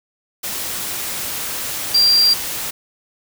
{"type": "tone in noise", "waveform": "sine", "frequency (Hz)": 4738, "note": "D8", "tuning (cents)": 14, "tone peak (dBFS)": -10, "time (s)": [1.94, 2.34], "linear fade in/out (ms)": 10, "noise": "white", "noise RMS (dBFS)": -25, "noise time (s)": [0.43, 2.71], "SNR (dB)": 12, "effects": []}